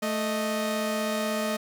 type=tone pair together; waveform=sawtooth; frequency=219.4 / 622 Hz; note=A3 / D#5; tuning=-5 / -1 cents; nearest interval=octave + tritone; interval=1804 cents; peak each=-25 dBFS; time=0.02-1.57 s; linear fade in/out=10 ms; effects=none